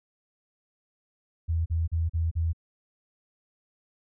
sine tone bursts, 82.41 Hz, E2, in tune, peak -23 dBFS, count 5, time 1.48-2.532 s, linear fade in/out 20 ms, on 180 ms, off 38 ms, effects none

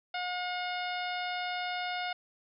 harmonic tone, 720 Hz, F#5, 47 cents flat, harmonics 1 / 2 / 3 / 4 / 5 / 6 / 7, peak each -35 / -39 / -40 / -43 / -43 / -48 / -50 dBFS, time 0.14-2.13 s, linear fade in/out 5 ms, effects none

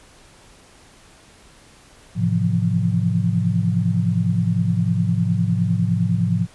sine chord, F major seventh, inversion first, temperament equal with one note detuned, 108.05 / 130.81 / 164.81 / 174.61 Hz, A2 / C3 / E3 / F3, -31 / 0 / 0 / 0 cents, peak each -21 / -25 / -24 / -20 dBFS, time 2.15-6.47 s, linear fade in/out 50 ms, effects pink hiss -49 dBFS RMS until 6.54 s + resampled to 24000 Hz

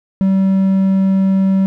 triangle tone, 192.2 Hz, G3, 34 cents flat, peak -8 dBFS, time 0.21-1.66 s, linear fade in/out 0 ms, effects none

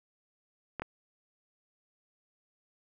clicks, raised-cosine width 0.5 ms, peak -20 dBFS, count 2, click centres 0.797 / 0.82 s, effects none

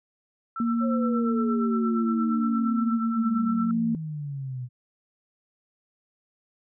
sine tone with tremolo, 1333 Hz, E6, 19 cents sharp, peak -29 dBFS, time 0.56-3.71 s, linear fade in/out 2 ms, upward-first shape sine, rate 8.6 Hz, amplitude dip 75%
sine tone with pitch glide, 233.1 to 228.7 Hz, A#3 to A#3, 0 to -33 cents, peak -22 dBFS, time 0.6-3.95 s, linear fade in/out 2 ms, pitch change -33 cents, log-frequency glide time 1.52-1.74 s
sine exponential sweep, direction down, 552 to 122.1 Hz, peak -30 dBFS, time 0.8-4.69 s, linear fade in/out 50 ms
effects none

